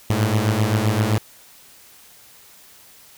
sawtooth beating tone pair, 103.83 / 111.53 Hz, G#2 / A2, 0 / +24 cents, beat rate 7.7 Hz, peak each -16 dBFS, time 0.1-1.18 s, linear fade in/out 0 ms, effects white hiss -48 dBFS RMS until 3.17 s

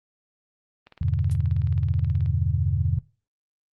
click train, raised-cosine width 0.3 ms, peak -31 dBFS, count 27, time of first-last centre 0.87-2.26 s, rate 18.7 Hz
sine chord, E minor seventh, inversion none, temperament equal, 82.41 / 98 / 123.47 / 146.83 Hz, E2 / G2 / B2 / D3, 0 / 0 / 0 / 0 cents, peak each -25 / -25 / -27 / -28 dBFS, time 1.01-2.99 s, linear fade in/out 5 ms
blue noise with exponential decay, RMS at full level -36 dBFS, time 1.31-1.38 s, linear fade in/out 2 ms, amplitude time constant 15 ms
effects noise-tail reverb RT60 0.3 s tail -20 dB re dry + Opus 32 kbps

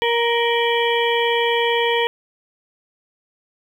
harmonic tone with a mistuned harmonic, 468.9 Hz, A#4, 10 cents sharp, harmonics 1 / 2 / 4 / 5 / 6 / 7, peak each -19 / -22 / -25 / -26 / -27 / -27 dBFS, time 0.02-2.07 s, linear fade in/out 0 ms, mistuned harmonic 6, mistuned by +110 cents, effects 8-bit

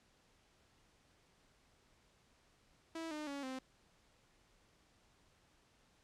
sawtooth tone with pitch steps, 326.7 / 303.1 / 281.1 / 260.8 Hz, E4 / D#4 / C#4 / C4, -15 / -45 / +24 / -5 cents, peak -38 dBFS, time 2.95-3.59 s, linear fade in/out 5 ms, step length 160 ms, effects pink hiss -71 dBFS RMS until 6.03 s + low-pass 8000 Hz 12 dB/octave

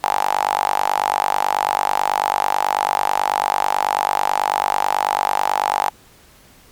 sawtooth tone with high-pass filter, 49.13 Hz, G1, 5 cents sharp, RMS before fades -19 dBFS, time 0.03-5.9 s, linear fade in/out 0 ms, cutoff 840 Hz, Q 8.3, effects pink hiss -49 dBFS RMS until 6.71 s + MP3 96 kbps

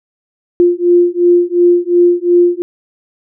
sine beating tone pair, 349.2 / 352 Hz, F4 / F4, 0 / +14 cents, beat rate 2.8 Hz, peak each -10 dBFS, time 0.6-2.62 s, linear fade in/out 0 ms, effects none

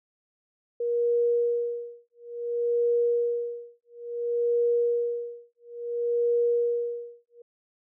sine tone with tremolo, 475 Hz, A#4, 33 cents sharp, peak -20 dBFS, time 0.8-7.42 s, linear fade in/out 5 ms, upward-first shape sine, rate 0.58 Hz, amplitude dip 100%, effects none

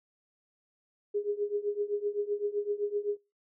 sine tone with tremolo, 411.9 Hz, G#4, 14 cents flat, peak -25 dBFS, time 1.14-3.17 s, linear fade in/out 10 ms, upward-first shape triangle, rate 7.8 Hz, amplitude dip 95%, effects noise-tail reverb RT60 0.3 s tail -26 dB re dry

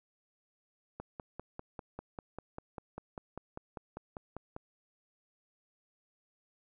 click train, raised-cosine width 1 ms, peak -27 dBFS, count 19, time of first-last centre 1-4.564 s, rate 5.05 Hz, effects none

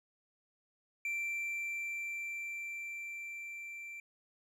triangle tone with level ramp, 2349 Hz, D7, in tune, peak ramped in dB -32 to -42 dBFS, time 1.05-4 s, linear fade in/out 2 ms, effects none

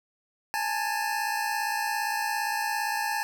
25% pulse tone pair together, 830.6 / 888.1 Hz, G#5 / A5, 0 / +16 cents, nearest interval minor second, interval 116 cents, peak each -26 dBFS, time 0.54-3.23 s, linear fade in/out 0 ms, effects none

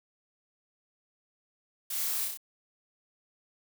blue noise with echo, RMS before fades -35 dBFS, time 1.9-2.25 s, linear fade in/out 5 ms, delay 31 ms, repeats 4, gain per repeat -2 dB, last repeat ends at 2.374 s, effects none

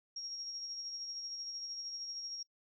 sine tone with tremolo, 5588 Hz, F8, in tune, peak -39 dBFS, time 0.16-2.43 s, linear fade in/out 5 ms, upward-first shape sine, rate 13 Hz, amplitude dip 35%, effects noise-tail reverb RT60 0.1 s tail -25 dB re dry

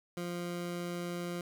20% pulse tone, 174.61 Hz, F3, in tune, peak -31 dBFS, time 0.17-1.41 s, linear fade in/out 2 ms, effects none

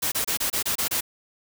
white noise bursts, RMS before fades -25 dBFS, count 8, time 0.02-1.009 s, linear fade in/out 10 ms, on 100 ms, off 27 ms, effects none

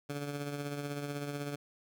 15% pulse tone with tremolo, 144 Hz, D3, 34 cents flat, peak -28 dBFS, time 0.09-1.56 s, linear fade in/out 10 ms, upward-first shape triangle, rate 16 Hz, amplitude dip 50%, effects none

